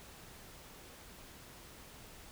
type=silence; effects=pink hiss -54 dBFS RMS until 2.31 s